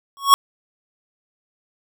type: tone with exponential growth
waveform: square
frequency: 1107 Hz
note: C#6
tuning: 3 cents flat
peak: -5 dBFS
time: 0.17-0.34 s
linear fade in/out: 0 ms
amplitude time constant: 36 ms
effects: none